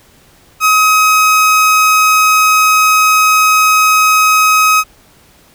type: tone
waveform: 30% pulse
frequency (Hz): 1268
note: D#6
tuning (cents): +32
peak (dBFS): -4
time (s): 0.6-4.84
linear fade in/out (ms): 50
effects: pink hiss -46 dBFS RMS until 5.54 s